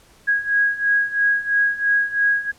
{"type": "beating tone pair", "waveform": "sine", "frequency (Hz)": [1647, 1650], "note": ["G#6", "G#6"], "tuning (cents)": [-15, -12], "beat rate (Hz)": 3, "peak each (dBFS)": [-21, -18], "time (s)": [0.27, 2.52], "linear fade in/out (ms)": 20, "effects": ["pink hiss -52 dBFS RMS until 2.58 s", "low-pass 12000 Hz 12 dB/octave"]}